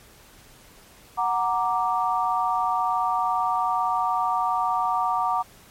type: chord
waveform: sine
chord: Gb augmented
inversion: none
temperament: equal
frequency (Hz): 740 / 932.3 / 1174.7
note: Gb5 / Bb5 / D6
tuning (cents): 0 / 0 / 0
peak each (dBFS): -25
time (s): 1.17-5.43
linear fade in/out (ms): 20
effects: pink hiss -51 dBFS RMS until 5.7 s + MP3 64 kbps